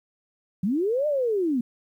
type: linear two-way sweep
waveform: sine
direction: up then down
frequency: 170.3 to 613 to 226.3 Hz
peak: -21 dBFS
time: 0.63-1.61 s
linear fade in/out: 5 ms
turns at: 1.07 s
effects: 10-bit